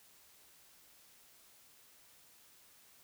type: silence
effects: white hiss -63 dBFS RMS until 3.03 s